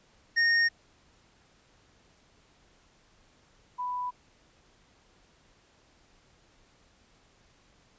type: tone pair in turn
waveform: square / sine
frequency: 1848 / 991.5 Hz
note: A#6 / B5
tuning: -16 / +7 cents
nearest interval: major seventh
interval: 1077 cents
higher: first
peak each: -22 / -30 dBFS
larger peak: first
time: 0.36-0.69 / 3.78-4.11 s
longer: neither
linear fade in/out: 20 ms
effects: pink hiss -63 dBFS RMS until 7.98 s + resampled to 16000 Hz